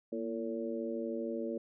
harmonic tone with a mistuned harmonic, 112.9 Hz, A2, 45 cents sharp, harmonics 2 / 3 / 4 / 5, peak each -39 / -39 / -40 / -41 dBFS, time 0.12-1.58 s, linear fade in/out 5 ms, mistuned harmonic 2, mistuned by +65 cents, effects none

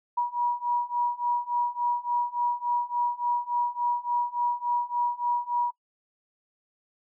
sine beating tone pair, 962 / 965.5 Hz, B5 / B5, -46 / -39 cents, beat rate 3.5 Hz, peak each -28 / -27 dBFS, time 0.17-5.71 s, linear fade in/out 10 ms, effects noise-tail reverb RT60 0.1 s tail -24 dB re dry

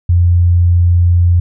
sine tone, 87.31 Hz, F2, in tune, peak -6 dBFS, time 0.09-1.4 s, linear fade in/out 5 ms, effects none

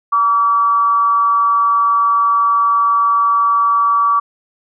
sine tone with frequency modulation, 1147 Hz, D6, 41 cents flat, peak -10 dBFS, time 0.12-4.2 s, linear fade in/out 10 ms, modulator 213 Hz, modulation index 0.3, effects none

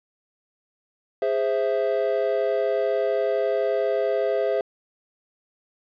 triangle chord, Ab augmented, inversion none, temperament equal with one note detuned, 411.7 / 523.3 / 659.3 Hz, Ab4 / C5 / E5, -15 / 0 / 0 cents, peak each -23 dBFS, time 1.22-4.61 s, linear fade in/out 2 ms, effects resampled to 11025 Hz + 9-bit

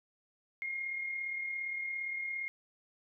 sine tone with amplitude modulation, 2137 Hz, C7, 36 cents sharp, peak -33 dBFS, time 0.62-2.48 s, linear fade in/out 0 ms, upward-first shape sine, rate 37.4 Hz, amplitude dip 40%, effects none

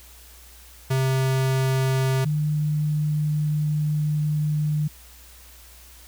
square / sine tone pair in turn, 132.2 / 150.93 Hz, C3 / D3, +18 / +48 cents, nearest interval major second, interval 230 cents, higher second, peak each -20 dBFS, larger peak neither, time 0.9-2.25 / 2.25-4.88 s, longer second, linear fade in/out 10 ms, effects added 60 Hz sine -48 dBFS peak until 6.07 s + white hiss -49 dBFS RMS until 6.07 s

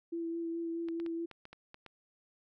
sine tone with vibrato, 333.9 Hz, E4, 22 cents sharp, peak -34 dBFS, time 0.12-1.26 s, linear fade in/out 10 ms, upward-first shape sine, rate 4.7 Hz, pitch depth 15 cents each way
clicks, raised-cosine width 0.3 ms, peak -33 dBFS, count 8, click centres 0.886 / 1 / 1.063 / 1.313 / 1.454 / 1.53 / 1.744 / 1.863 s
effects none

